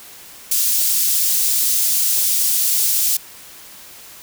white high-pass noise, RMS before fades -17 dBFS, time 0.51-3.17 s, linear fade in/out 5 ms, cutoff 5100 Hz, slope 12 dB/octave, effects white hiss -40 dBFS RMS until 4.22 s

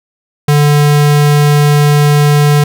square tone, 146.8 Hz, D3, in tune, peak -6 dBFS, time 0.48-2.64 s, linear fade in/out 5 ms, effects none

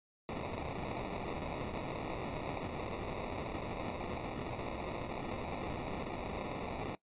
white noise with sample-and-hold, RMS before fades -40 dBFS, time 0.29-6.95 s, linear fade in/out 0 ms, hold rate 1575 Hz, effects noise-tail reverb RT60 0.1 s tail -20 dB re dry + resampled to 8000 Hz

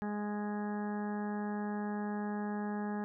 harmonic tone, 207.7 Hz, G#3, in tune, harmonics 1 / 2 / 3 / 4 / 5 / 6 / 7 / 8 / 9, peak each -35 / -43 / -50 / -43 / -53 / -52 / -58 / -49 / -59 dBFS, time 0.02-3.04 s, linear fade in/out 0 ms, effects none

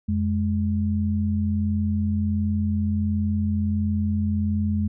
sine tone pair together, 88.1 / 209.5 Hz, F2 / G#3, +16 / +15 cents, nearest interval octave + minor third, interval 1499 cents, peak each -23 dBFS, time 0.08-4.88 s, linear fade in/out 10 ms, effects none

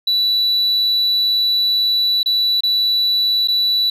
sine tone with dropouts, 3951 Hz, B7, in tune, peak -11 dBFS, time 0.07-3.9 s, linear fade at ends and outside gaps 5 ms, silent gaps 2.231-2.259 / 2.607-2.634 / 3.475-3.483 s, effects tanh soft clip ceiling -12 dBFS

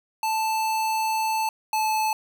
square tone pair in turn, 880 / 868.9 Hz, A5 / A5, 0 / -22 cents, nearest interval unison, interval 22 cents, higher first, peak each -23 / -22 dBFS, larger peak second, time 0.23-1.49 / 1.73-2.13 s, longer first, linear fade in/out 2 ms, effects none

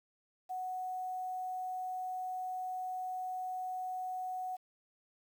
sine tone with quantisation, 740 Hz, F#5, in tune, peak -36 dBFS, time 0.49-4.57 s, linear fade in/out 20 ms, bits 10, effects none

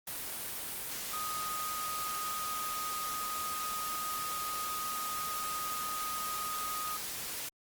sine tone in noise, 1245 Hz, D#6, 1 cent sharp, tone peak -36 dBFS, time 1.13-6.97 s, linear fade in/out 5 ms, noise white, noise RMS -39 dBFS, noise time 0.07-7.49 s, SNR 0 dB, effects Opus 32 kbps

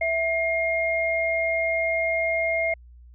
sine tone pair together, 659.3 / 2130 Hz, E5 / C7, 0 / +30 cents, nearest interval octave + minor sixth, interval 2030 cents, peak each -24 dBFS, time 0.01-2.74 s, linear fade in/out 5 ms, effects added 60 Hz sine -45 dBFS peak until 3.14 s

